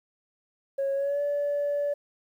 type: tone with pitch glide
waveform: sine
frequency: 549 to 577 Hz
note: C#5 to D5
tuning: -17 to -31 cents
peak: -23 dBFS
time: 0.78-1.94 s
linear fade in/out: 10 ms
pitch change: +86 cents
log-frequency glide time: 0.94-1.21 s
effects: tanh soft clip ceiling -22 dBFS + 10-bit